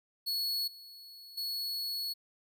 45% pulse tone with level steps, 4377 Hz, C#8, 23 cents flat, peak -30 / -48 / -33 dBFS, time 0.26-2.14 s, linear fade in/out 20 ms, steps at 0.67 / 1.37 s, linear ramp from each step 10 ms, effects none

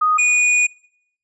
sine / square tone pair in turn, 1244.5 / 2460 Hz, D#6 / D#7, 0 / -20 cents, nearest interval octave, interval 1180 cents, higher second, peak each -13 dBFS, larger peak neither, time 0.01-0.18 / 0.18-0.67 s, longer second, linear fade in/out 10 ms, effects noise-tail reverb RT60 0.7 s tail -23 dB re dry + resampled to 22050 Hz

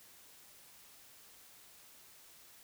silence, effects white hiss -59 dBFS RMS until 2.63 s

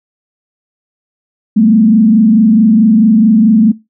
sine tone with frequency modulation, 219.1 Hz, A3, 7 cents flat, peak -4 dBFS, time 1.56-3.72 s, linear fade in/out 10 ms, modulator 24.6 Hz, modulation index 0.77, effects noise-tail reverb RT60 0.2 s tail -17 dB re dry

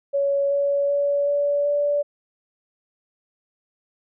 sine tone with pitch steps, 560 / 564.9 / 569.8 / 574.7 / 579.7 Hz, C#5 / C#5 / C#5 / D5 / D5, +18 / +33 / +48 / -38 / -23 cents, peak -18 dBFS, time 0.13-2.03 s, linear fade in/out 20 ms, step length 380 ms, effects none

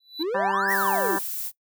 triangle tone with exponential growth, 3972 Hz, B7, 9 cents sharp, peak -25 dBFS, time 0-0.23 s, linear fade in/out 5 ms, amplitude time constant 48 ms
triangle exponential two-way sweep, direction up then down, 293.7 to 1975.5 to 293.7 Hz, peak -22 dBFS, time 0.19-1.17 s, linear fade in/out 20 ms, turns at 0.72 s
harmonic tone, 196 Hz, G3, in tune, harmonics 1 / 2 / 3 / 4 / 5 / 6 / 7 / 8 / 9, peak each -36 / -32 / -37 / -32 / -29 / -35 / -39 / -33 / -33 dBFS, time 0.34-1.19 s, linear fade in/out 10 ms
violet noise, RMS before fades -31 dBFS, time 0.67-1.52 s, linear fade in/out 50 ms
effects noise-tail reverb RT60 0.1 s tail -20 dB re dry

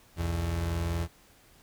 35% pulse tone pair together, 63.3 / 84.5 Hz, B1 / E2, +43 / +43 cents, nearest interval perfect fourth, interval 500 cents, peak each -35 / -27 dBFS, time 0.16-1.08 s, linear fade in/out 50 ms, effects pink hiss -59 dBFS RMS until 1.62 s

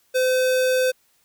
square tone, 512 Hz, C5, 38 cents flat, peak -18 dBFS, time 0.14-0.92 s, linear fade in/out 20 ms, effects white hiss -63 dBFS RMS until 1.24 s

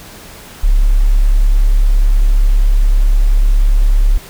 sine tone, 35 Hz, C#1, 18 cents sharp, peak -6 dBFS, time 0.63-4.18 s, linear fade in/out 10 ms, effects pink hiss -35 dBFS RMS until 4.29 s

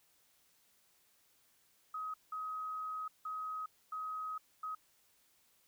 sine tone bursts at uneven times, 1265 Hz, D#6, 28 cents sharp, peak -38 dBFS, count 5, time 1.94-2.14 / 2.32-3.08 / 3.25-3.66 / 3.92-4.38 / 4.63-4.75 s, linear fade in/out 5 ms, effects white hiss -71 dBFS RMS until 5.67 s

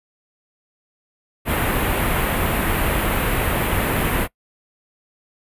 pink band-stop noise, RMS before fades -20 dBFS, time 1.45-4.28 s, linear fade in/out 50 ms, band 2900 to 11000 Hz, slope 24 dB/octave, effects noise-tail reverb RT60 0.1 s tail -23 dB re dry + resampled to 32000 Hz

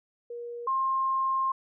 sine tone pair in turn, 475.7 / 1062.1 Hz, A#4 / C6, +35 / +26 cents, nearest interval octave + major second, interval 1391 cents, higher second, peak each -35 / -24 dBFS, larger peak second, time 0.3-0.67 / 0.67-1.52 s, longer second, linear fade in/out 5 ms, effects none

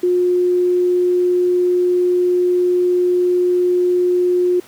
sine tone, 358.3 Hz, F4, 44 cents sharp, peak -12 dBFS, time 0.03-4.6 s, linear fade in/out 5 ms, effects pink hiss -44 dBFS RMS until 4.67 s + high-pass 150 Hz 12 dB/octave

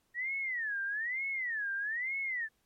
sine tone with vibrato, 1864.7 Hz, A#6, in tune, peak -32 dBFS, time 0.14-2.49 s, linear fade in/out 50 ms, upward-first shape sine, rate 1.1 Hz, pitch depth 280 cents each way, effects pink hiss -75 dBFS RMS until 2.65 s + MP3 64 kbps

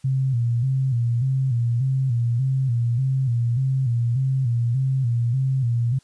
sine tone with vibrato, 125.3 Hz, B2, 25 cents sharp, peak -18 dBFS, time 0.04-5.99 s, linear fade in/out 10 ms, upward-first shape square, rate 1.7 Hz, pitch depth 100 cents each way, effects white hiss -59 dBFS RMS until 6.03 s + resampled to 22050 Hz

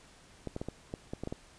clicks, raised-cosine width 2 ms, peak -23 dBFS, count 9, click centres 0.473 / 0.564 / 0.615 / 0.686 / 0.939 / 1.135 / 1.236 / 1.274 / 1.325 s, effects pink hiss -58 dBFS RMS until 1.58 s + resampled to 22050 Hz

